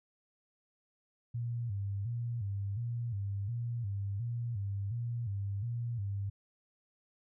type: tone with vibrato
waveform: sine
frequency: 108.6 Hz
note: A2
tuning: 22 cents flat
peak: -33 dBFS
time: 1.34-6.3 s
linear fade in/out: 10 ms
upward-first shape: square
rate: 1.4 Hz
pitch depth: 150 cents each way
effects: none